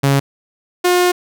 sawtooth tone pair in turn, 138.59 / 357.8 Hz, C#3 / F4, 0 / +42 cents, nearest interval octave + major third, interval 1642 cents, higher second, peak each -7 dBFS, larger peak neither, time 0.03-0.2 / 0.84-1.12 s, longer second, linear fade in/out 10 ms, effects none

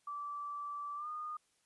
sine tone with pitch glide, 1162 to 1224 Hz, D6 to D#6, -19 to -29 cents, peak -39 dBFS, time 0.07-1.37 s, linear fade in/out 5 ms, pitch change +90 cents, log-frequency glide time 0.96-1.08 s, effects white hiss -75 dBFS RMS until 1.65 s + resampled to 24000 Hz

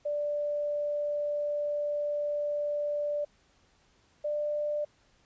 sine tone pair in turn, 587.3 / 593.4 Hz, D5 / D5, 0 / +18 cents, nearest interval unison, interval 18 cents, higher second, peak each -28 dBFS, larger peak neither, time 0.05-3.25 / 4.24-4.85 s, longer first, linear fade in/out 10 ms, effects pink hiss -66 dBFS RMS until 5.25 s + resampled to 16000 Hz

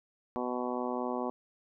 harmonic tone, 124.2 Hz, B2, 10 cents sharp, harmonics 2 / 3 / 4 / 5 / 6 / 7 / 8 / 9, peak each -36 / -38 / -39 / -40 / -41 / -41 / -42 / -43 dBFS, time 0.36-1.3 s, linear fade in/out 0 ms, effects none

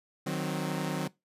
sawtooth chord, C diminished, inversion first, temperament equal with one note detuned, 154.31 / 185 / 261.6 Hz, Eb3 / Gb3 / C4, -14 / 0 / 0 cents, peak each -30 / -30 / -33 dBFS, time 0.26-1.08 s, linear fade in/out 10 ms, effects noise-tail reverb RT60 0.2 s tail -21 dB re dry + resampled to 32000 Hz

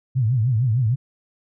sine tone with vibrato, 119.1 Hz, A#2, 38 cents sharp, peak -16 dBFS, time 0.15-0.96 s, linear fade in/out 20 ms, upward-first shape triangle, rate 6.6 Hz, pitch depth 240 cents each way, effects none

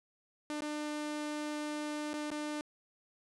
sawtooth tone with dropouts, 299.5 Hz, D4, 34 cents sharp, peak -32 dBFS, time 0.5-2.61 s, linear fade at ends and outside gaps 0 ms, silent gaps 0.607-0.621 / 2.132-2.14 / 2.304-2.315 s, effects resampled to 24000 Hz

